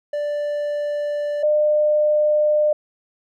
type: tone pair in turn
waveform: triangle / sine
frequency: 587.3 / 602.1 Hz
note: D5 / D5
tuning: 0 / +43 cents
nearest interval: unison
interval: 43 cents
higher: second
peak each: -19 / -14 dBFS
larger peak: second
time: 0.13-1.43 / 1.43-2.73 s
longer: neither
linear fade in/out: 5 ms
effects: none